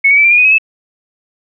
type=tone with pitch steps; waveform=sine; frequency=2204 / 2258 / 2314 / 2370 / 2429 / 2488 / 2549 / 2612 Hz; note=C#7 / C#7 / D7 / D7 / D#7 / D#7 / D#7 / E7; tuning=-11 / +31 / -26 / +15 / -42 / -1 / +41 / -17 cents; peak=-5 dBFS; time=0.04-0.584 s; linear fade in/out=10 ms; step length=68 ms; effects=none